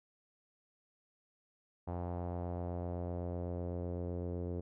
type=tone with low-pass filter sweep; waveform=sawtooth; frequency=87.9 Hz; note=F2; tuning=12 cents sharp; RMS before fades=-39 dBFS; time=1.87-4.61 s; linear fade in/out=10 ms; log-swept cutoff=800 to 450 Hz; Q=2.4; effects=none